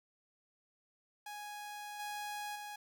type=tone with level steps; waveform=sawtooth; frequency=830.6 Hz; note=G#5; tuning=in tune; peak=-40 / -36 / -40 dBFS; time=1.26-2.76 s; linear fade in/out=5 ms; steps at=1.99 / 2.55 s; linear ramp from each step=10 ms; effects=11-bit